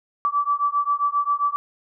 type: beating tone pair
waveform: sine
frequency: 1153 / 1160.5 Hz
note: D6 / D6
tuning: -32 / -21 cents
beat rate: 7.5 Hz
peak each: -22 dBFS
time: 0.25-1.56 s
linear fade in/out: 0 ms
effects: none